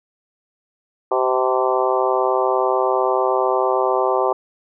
harmonic tone with a mistuned harmonic, 128.9 Hz, C3, 26 cents flat, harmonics 3 / 4 / 5 / 6 / 7 / 8 / 9, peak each -21 / -22 / -23 / -24 / -24 / -25 / -26 dBFS, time 1.11-4.33 s, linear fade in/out 5 ms, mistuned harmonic 7, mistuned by -17 cents, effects none

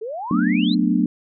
sine exponential sweep, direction up, 415.3 to 4252 Hz, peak -26 dBFS, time 0.01-0.75 s, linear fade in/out 10 ms
sine chord, B minor seventh, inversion second, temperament just, 185.21 / 222.2 / 246.9 / 296.3 Hz, F#3 / A3 / B3 / D4, +2 / +17 / 0 / +15 cents, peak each -21 dBFS, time 0.31-1.06 s, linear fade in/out 2 ms
effects none

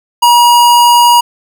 square tone, 957 Hz, A#5, 45 cents sharp, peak -4 dBFS, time 0.22-1.21 s, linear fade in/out 10 ms, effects none

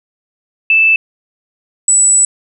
sine tone pair in turn, 2637 / 7902 Hz, E7 / B8, 0 / 0 cents, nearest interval octave + perfect fifth, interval 1900 cents, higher second, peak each -6 dBFS, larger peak neither, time 0.7-0.96 / 1.88-2.25 s, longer second, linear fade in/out 2 ms, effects none

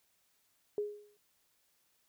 sine tone with exponential decay, 415.3 Hz, G#4, in tune, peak -29 dBFS, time 0.78-1.17 s, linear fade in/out 1 ms, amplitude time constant 83 ms, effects white hiss -74 dBFS RMS until 2.08 s

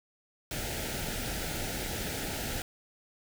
pink band-stop noise, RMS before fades -35 dBFS, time 0.51-2.62 s, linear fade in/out 2 ms, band 900 to 1300 Hz, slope 96 dB/octave, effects none

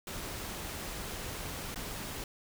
pink noise with dropouts, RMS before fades -40 dBFS, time 0.07-2.24 s, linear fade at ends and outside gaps 2 ms, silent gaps 1.745-1.758 s, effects none

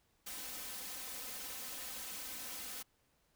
white noise with comb filter, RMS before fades -45 dBFS, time 0.26-2.83 s, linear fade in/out 10 ms, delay 3.9 ms, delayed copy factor +0.9, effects pink hiss -75 dBFS RMS until 3.35 s

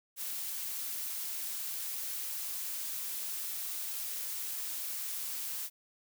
blue noise, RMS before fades -38 dBFS, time 0.16-5.7 s, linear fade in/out 50 ms, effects none

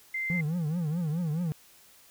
sine tone, 2083 Hz, C7, 8 cents flat, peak -29 dBFS, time 0.14-0.41 s, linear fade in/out 5 ms
triangle tone with vibrato, 163 Hz, E3, 19 cents flat, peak -25 dBFS, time 0.3-1.52 s, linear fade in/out 0 ms, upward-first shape triangle, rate 4.7 Hz, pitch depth 200 cents each way
effects white hiss -57 dBFS RMS until 2.1 s

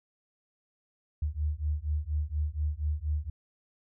sine beating tone pair, 73.42 / 77.62 Hz, D2 / D#2, 0 / -4 cents, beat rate 4.2 Hz, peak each -31 dBFS, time 1.22-3.3 s, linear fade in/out 5 ms, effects none

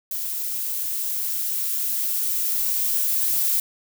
violet noise with level ramp, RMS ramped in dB -28 to -21 dBFS, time 0.11-3.6 s, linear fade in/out 2 ms, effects none

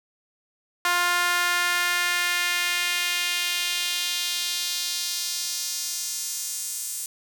sawtooth tone with high-pass filter sweep, 352.2 Hz, F4, 15 cents sharp, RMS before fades -26 dBFS, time 0.85-7.06 s, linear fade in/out 2 ms, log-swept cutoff 1200 to 8200 Hz, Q 1.6, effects none

